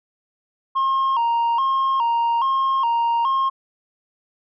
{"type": "tone with vibrato", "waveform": "sine", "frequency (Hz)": 1000, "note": "B5", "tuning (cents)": 21, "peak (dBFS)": -14, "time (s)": [0.75, 3.5], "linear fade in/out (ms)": 20, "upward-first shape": "square", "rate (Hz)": 1.2, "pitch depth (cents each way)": 120, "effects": ["tanh soft clip ceiling -16 dBFS"]}